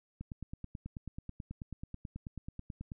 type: click train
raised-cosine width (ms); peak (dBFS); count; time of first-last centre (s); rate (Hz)
5; -29; 26; 0.21-2.919; 9.23
effects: none